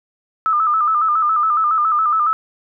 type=tone with vibrato; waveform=sine; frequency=1254 Hz; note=D#6; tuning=13 cents sharp; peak=-13 dBFS; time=0.46-2.33 s; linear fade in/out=0 ms; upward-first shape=square; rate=7.2 Hz; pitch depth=68 cents each way; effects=none